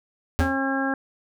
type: tone with exponential decay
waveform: square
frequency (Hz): 82.41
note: E2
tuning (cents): 0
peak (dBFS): -15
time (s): 0.39-0.58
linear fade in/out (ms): 0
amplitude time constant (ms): 41
type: harmonic tone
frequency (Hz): 270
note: C#4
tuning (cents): -45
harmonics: 1 / 2 / 3 / 4 / 5 / 6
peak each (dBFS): -25 / -31 / -30 / -36 / -34 / -28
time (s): 0.4-0.94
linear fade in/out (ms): 2
effects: none